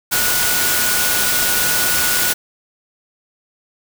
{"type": "tone in noise", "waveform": "sine", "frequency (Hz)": 1460, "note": "F#6", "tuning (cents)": -24, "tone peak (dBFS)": -23, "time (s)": [0.11, 2.34], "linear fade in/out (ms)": 20, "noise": "white", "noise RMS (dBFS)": -17, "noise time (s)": [0.11, 2.34], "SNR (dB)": -9, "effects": []}